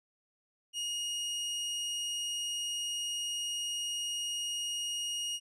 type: tone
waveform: sawtooth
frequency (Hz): 2870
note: F7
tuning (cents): +47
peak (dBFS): -30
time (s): 0.73-5.4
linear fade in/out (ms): 50
effects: resampled to 24000 Hz